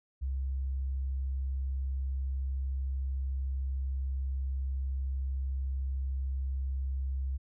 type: tone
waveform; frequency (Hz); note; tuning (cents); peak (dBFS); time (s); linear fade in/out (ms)
sine; 66.6; C2; +31; -30; 0.21-7.38; 20
effects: none